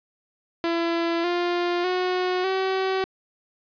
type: tone with pitch steps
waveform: sawtooth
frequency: 336.4 / 350.5 / 365.2 / 380.4 Hz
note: E4 / F4 / F#4 / F#4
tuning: +35 / +6 / -23 / +48 cents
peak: -18 dBFS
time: 0.64-3.04 s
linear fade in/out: 0 ms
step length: 600 ms
effects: resampled to 11025 Hz + 9-bit